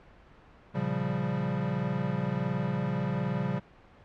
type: chord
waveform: square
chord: G half-diminished seventh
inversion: first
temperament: equal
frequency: 116.54 / 138.59 / 174.61 / 196 Hz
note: Bb2 / Db3 / F3 / G3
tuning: 0 / 0 / 0 / 0 cents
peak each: -38 / -33 / -34 / -34 dBFS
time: 0.74-3.6 s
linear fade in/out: 20 ms
effects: pink hiss -55 dBFS RMS until 4.04 s + low-pass 2000 Hz 12 dB/octave